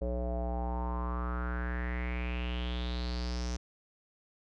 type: tone with low-pass filter sweep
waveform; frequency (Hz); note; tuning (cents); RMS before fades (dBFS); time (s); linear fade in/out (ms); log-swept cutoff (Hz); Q
square; 60.8; B1; -26; -34; 0.01-3.57; 10; 530 to 6000; 5.9
effects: none